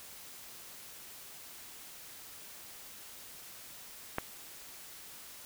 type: click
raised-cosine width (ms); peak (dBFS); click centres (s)
0.5; -16; 4.184
effects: white hiss -50 dBFS RMS until 5.45 s